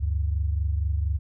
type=tone pair together; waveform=sine; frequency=72.52 / 96.8 Hz; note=D2 / G2; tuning=-21 / -21 cents; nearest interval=perfect fourth; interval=500 cents; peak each=-23 / -29 dBFS; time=0-1.19 s; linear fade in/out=20 ms; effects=none